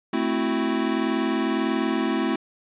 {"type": "chord", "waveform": "square", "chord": "F# half-diminished seventh", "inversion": "first", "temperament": "equal", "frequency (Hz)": [220, 261.6, 329.6, 370], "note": ["A3", "C4", "E4", "F#4"], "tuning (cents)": [0, 0, 0, 0], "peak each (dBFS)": [-28, -27, -27, -31], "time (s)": [0.13, 2.36], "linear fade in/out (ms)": 5, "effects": ["resampled to 8000 Hz", "9-bit"]}